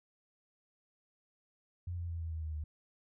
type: tone with pitch steps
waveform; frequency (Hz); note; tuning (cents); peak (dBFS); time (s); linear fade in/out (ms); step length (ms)
sine; 88 / 85.94 / 83.93 / 81.96 / 80.05 / 78.17 / 76.34; F2 / F2 / E2 / E2 / D#2 / D#2 / D#2; +14 / -27 / +32 / -9 / +50 / +9 / -32; -36; 1.87-2.64; 5; 110
effects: none